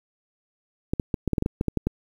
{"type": "clicks", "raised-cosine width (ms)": 3, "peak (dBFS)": -10, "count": 12, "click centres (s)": [0.935, 0.998, 1.142, 1.277, 1.333, 1.382, 1.424, 1.461, 1.611, 1.683, 1.773, 1.87], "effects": ["8-bit"]}